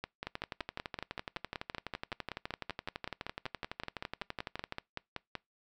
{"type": "two click trains", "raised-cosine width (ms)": 0.3, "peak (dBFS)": [-21, -21], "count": [54, 29], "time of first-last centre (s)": [[0.27, 4.724], [0.04, 5.353]], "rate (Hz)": [11.9, 5.27], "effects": ["noise-tail reverb RT60 0.2 s tail -24 dB re dry"]}